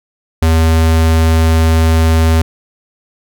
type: tone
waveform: square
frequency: 81 Hz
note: E2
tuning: 30 cents flat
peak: -8 dBFS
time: 0.42-2.42 s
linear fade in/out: 5 ms
effects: none